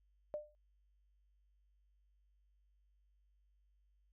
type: tone with exponential decay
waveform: sine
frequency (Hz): 599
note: D5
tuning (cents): +34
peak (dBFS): -35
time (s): 0.34-0.55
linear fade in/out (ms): 0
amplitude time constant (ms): 45
effects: added 50 Hz sine -70 dBFS peak until 4.12 s